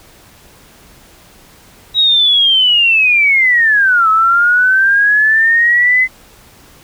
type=linear two-way sweep; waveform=sine; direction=down then up; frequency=3844 to 1285 to 2047 Hz; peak=-7 dBFS; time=1.94-6.08 s; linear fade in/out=50 ms; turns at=4.09 s; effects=pink hiss -43 dBFS RMS until 6.83 s